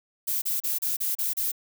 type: noise bursts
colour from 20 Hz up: violet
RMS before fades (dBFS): -27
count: 7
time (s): 0.27-1.518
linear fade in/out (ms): 10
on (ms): 150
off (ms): 33
effects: none